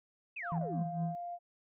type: exponential sweep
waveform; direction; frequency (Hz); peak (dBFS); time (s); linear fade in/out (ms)
sine; down; 2727 to 152.5; -38; 0.36-0.86; 10
type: tone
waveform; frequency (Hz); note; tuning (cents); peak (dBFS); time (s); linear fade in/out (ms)
sine; 698.5; F5; 0; -38; 0.42-1.39; 50
type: tone with tremolo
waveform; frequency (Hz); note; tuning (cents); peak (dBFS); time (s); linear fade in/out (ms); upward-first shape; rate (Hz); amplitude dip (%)
sine; 164.81; E3; 0; -29; 0.52-1.15; 0; triangle; 4.4; 85
effects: tanh soft clip ceiling -26 dBFS